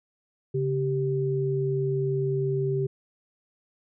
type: tone pair together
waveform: sine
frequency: 138.59 / 389.7 Hz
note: C#3 / G4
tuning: 0 / -10 cents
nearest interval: octave + tritone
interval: 1790 cents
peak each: -26 dBFS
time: 0.54-2.87 s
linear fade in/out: 10 ms
effects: none

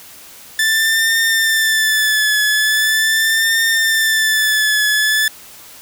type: tone with vibrato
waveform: sawtooth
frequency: 1760 Hz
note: A6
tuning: in tune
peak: -9 dBFS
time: 0.59-5.28 s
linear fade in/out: 2 ms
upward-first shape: triangle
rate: 0.41 Hz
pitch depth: 53 cents each way
effects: white hiss -39 dBFS RMS until 5.81 s

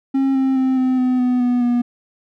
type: tone with pitch steps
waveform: triangle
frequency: 269.7 / 265.5 / 261.4 / 257.4 / 253.4 / 249.5 / 245.6 / 241.8 Hz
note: C#4 / C4 / C4 / C4 / B3 / B3 / B3 / B3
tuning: -47 / +25 / -1 / -28 / +45 / +18 / -9 / -36 cents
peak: -12 dBFS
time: 0.14-1.82 s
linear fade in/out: 10 ms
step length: 210 ms
effects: none

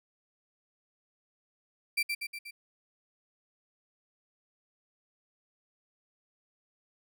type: tone with echo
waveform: 35% pulse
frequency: 2349 Hz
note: D7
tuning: in tune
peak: -24 dBFS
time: 1.97-2.03 s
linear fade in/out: 10 ms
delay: 120 ms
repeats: 4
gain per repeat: -4 dB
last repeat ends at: 2.51 s
effects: none

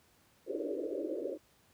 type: band-pass noise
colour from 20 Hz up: pink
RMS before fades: -37 dBFS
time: 0.46-1.38 s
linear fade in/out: 50 ms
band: 290 to 580 Hz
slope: 96 dB/octave
effects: pink hiss -67 dBFS RMS until 1.73 s + high-pass 60 Hz 12 dB/octave

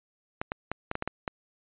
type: clicks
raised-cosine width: 0.5 ms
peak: -15 dBFS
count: 8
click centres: 0.415 / 0.519 / 0.716 / 0.914 / 0.954 / 1.024 / 1.076 / 1.278 s
effects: resampled to 8000 Hz

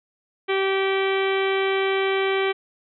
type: harmonic tone with a mistuned harmonic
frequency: 387.1 Hz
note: G4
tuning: 22 cents flat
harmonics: 1 / 2 / 3 / 4 / 5 / 6 / 7 / 8 / 9 / 10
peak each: -21 / -30 / -31 / -33 / -32 / -29 / -40 / -34 / -40 / -42 dBFS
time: 0.48-2.53 s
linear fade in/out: 20 ms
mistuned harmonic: 9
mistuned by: -30 cents
effects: none

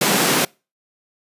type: high-pass noise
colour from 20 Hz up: pink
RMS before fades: -17 dBFS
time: 0.01-0.45 s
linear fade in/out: 5 ms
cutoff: 150 Hz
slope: 48 dB/octave
effects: noise-tail reverb RT60 0.3 s tail -26 dB re dry + resampled to 32000 Hz

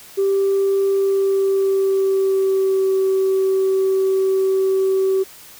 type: tone with pitch glide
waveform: sine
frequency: 392 to 382.8 Hz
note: G4 to G4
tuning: 0 to -41 cents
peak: -13 dBFS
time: 0.17-5.24 s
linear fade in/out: 20 ms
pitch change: -41 cents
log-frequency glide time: 0.9-2.95 s
effects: tanh soft clip ceiling -11 dBFS + white hiss -42 dBFS RMS until 5.59 s

